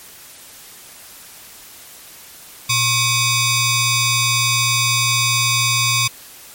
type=ring-modulated tone; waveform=10% pulse; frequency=1200 Hz; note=D6; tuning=37 cents sharp; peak=-3 dBFS; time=2.69-6.08 s; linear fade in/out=10 ms; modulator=1320 Hz; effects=white hiss -40 dBFS RMS until 6.54 s + MP3 64 kbps